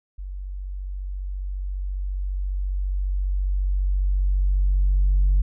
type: tone with level ramp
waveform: sine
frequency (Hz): 47.32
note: F#1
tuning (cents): +40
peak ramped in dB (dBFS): -30 to -13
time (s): 0.18-5.42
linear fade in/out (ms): 10
effects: tanh soft clip ceiling -12 dBFS